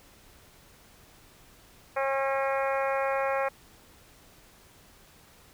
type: harmonic tone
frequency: 271.3 Hz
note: C#4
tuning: 37 cents flat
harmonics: 2 / 3 / 4 / 5 / 6 / 7 / 8 / 9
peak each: -28 / -32 / -34 / -36 / -38 / -39 / -40 / -41 dBFS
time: 1.96-3.49 s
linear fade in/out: 10 ms
effects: pink hiss -56 dBFS RMS until 5.53 s